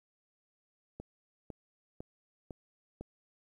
click train, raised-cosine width 2 ms, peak -29 dBFS, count 5, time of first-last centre 1-3.01 s, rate 1.99 Hz, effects 11-bit

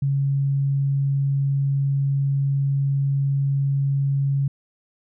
sine tone, 138.59 Hz, C#3, in tune, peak -18 dBFS, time 0.02-4.48 s, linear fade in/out 5 ms, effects none

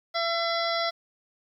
harmonic tone with a mistuned harmonic, 674 Hz, E5, 38 cents sharp, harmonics 1 / 2 / 3 / 5 / 6 / 7 / 8, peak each -28 / -31 / -33 / -35 / -36 / -36 / -37 dBFS, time 0.14-0.91 s, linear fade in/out 20 ms, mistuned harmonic 7, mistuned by +25 cents, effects 10-bit

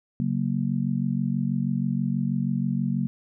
sine chord, F# major, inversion second, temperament just, 138.75 / 185 / 231.2 Hz, C#3 / F#3 / A#3, +2 / 0 / -14 cents, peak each -27 dBFS, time 0.2-3.07 s, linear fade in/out 0 ms, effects none

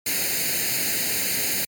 white noise with comb filter, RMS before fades -24 dBFS, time 0.06-1.65 s, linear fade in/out 5 ms, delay 0.44 ms, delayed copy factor +0.8, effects high-pass 100 Hz 12 dB/octave + MP3 96 kbps

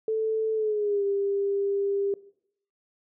sine tone with pitch glide, 440 to 398.8 Hz, A4 to G4, 0 to +30 cents, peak -23 dBFS, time 0.08-2.14 s, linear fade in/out 2 ms, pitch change -170 cents, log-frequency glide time 0.54-1.04 s, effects noise-tail reverb RT60 0.7 s tail -20 dB re dry

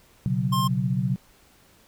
sine chord, B suspended second, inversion none, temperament equal, 123.47 / 138.59 / 185 Hz, B2 / C#3 / F#3, 0 / 0 / 0 cents, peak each -26 dBFS, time 0.26-1.16 s, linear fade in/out 0 ms
square tone, 1060 Hz, C6, 22 cents sharp, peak -24 dBFS, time 0.52-0.68 s, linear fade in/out 10 ms
effects pink hiss -57 dBFS RMS until 1.87 s

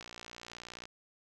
click train, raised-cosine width 0.2 ms, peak -28 dBFS, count 51, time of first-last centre 0.01-0.855 s, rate 59.2 Hz, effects none

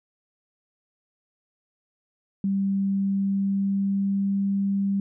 sine tone with pitch glide, 196 to 197.59 Hz, G3 to G3, 0 to +14 cents, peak -21 dBFS, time 2.44-5 s, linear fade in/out 2 ms, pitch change +14 cents, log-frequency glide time 2.84-4.44 s, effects none

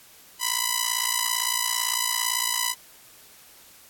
5% pulse ring-modulated tone, 995 Hz, B5, 13 cents sharp, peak -8 dBFS, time 0.39-2.75 s, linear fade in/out 50 ms, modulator 28.9 Hz, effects white hiss -51 dBFS RMS until 3.89 s + AAC 64 kbps

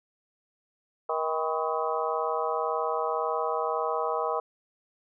harmonic tone with a mistuned harmonic, 158.4 Hz, D#3, 31 cents sharp, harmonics 3 / 4 / 5 / 6 / 7 / 8, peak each -31 / -32 / -33 / -34 / -34 / -35 dBFS, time 1.09-4.4 s, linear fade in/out 5 ms, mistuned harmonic 6, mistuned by +100 cents, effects none

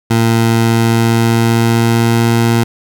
20% pulse tone with pitch glide, 114.6 to 116.13 Hz, A#2 to A#2, -29 to -6 cents, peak -4 dBFS, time 0.1-2.64 s, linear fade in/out 10 ms, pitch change +23 cents, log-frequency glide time 0.5-2.23 s, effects none

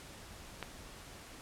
click, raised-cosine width 0.3 ms, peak -22 dBFS, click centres 0.627 s, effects pink hiss -51 dBFS RMS until 1.41 s + low-pass 11000 Hz 12 dB/octave

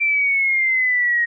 sine exponential sweep, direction down, 2355 to 1875 Hz, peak -15 dBFS, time 0-1.26 s, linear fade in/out 20 ms, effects none

